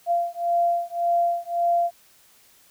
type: beating tone pair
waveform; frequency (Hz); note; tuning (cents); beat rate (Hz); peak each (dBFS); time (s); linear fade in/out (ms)
sine; 689 / 690.8; F5 / F5; -24 / -19; 1.8; -23; 0.06-1.91; 50
effects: white hiss -56 dBFS RMS until 2.7 s